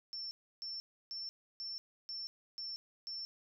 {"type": "tone bursts", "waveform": "sine", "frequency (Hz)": 5390, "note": "E8", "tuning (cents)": 38, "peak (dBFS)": -40, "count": 7, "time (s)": [0.13, 3.25], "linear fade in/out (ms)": 0, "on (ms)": 180, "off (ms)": 310, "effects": []}